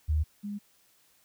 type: tone pair in turn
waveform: sine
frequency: 76.7 / 204.8 Hz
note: D#2 / G#3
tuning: -24 / -24 cents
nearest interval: octave + perfect fourth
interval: 1700 cents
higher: second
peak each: -23 / -33 dBFS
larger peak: first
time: 0.08-0.24 / 0.43-0.59 s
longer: neither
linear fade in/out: 20 ms
effects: white hiss -65 dBFS RMS until 1.24 s